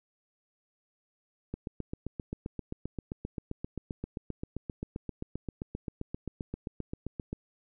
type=click train; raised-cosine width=3 ms; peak=-22 dBFS; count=45; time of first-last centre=1.54-7.329 s; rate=7.6 Hz; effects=none